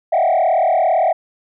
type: tone with frequency modulation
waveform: sine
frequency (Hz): 698.5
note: F5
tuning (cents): 0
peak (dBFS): -10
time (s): 0.12-1.13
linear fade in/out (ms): 10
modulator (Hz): 37.7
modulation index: 2
effects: tanh soft clip ceiling -10 dBFS